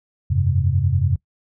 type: chord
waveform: sine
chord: F suspended second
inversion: none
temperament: equal with one note detuned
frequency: 87.31 / 98 / 132.87 Hz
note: F2 / G2 / C3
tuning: 0 / 0 / +27 cents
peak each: -20 dBFS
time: 0.3-1.16 s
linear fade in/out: 10 ms
effects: noise-tail reverb RT60 0.1 s tail -21 dB re dry